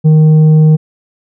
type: tone with tanh clipping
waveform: sine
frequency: 155.56 Hz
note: D#3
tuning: in tune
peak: -4 dBFS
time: 0.04-0.77 s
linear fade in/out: 20 ms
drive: 5 dB
effects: none